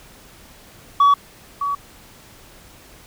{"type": "tone with echo", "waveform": "sine", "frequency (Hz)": 1134, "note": "C#6", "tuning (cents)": 39, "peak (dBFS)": -7, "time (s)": [1, 1.14], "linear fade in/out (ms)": 5, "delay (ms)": 610, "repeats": 1, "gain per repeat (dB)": -12, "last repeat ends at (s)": 1.75, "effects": ["tanh soft clip ceiling -9 dBFS", "pink hiss -46 dBFS RMS until 3.06 s"]}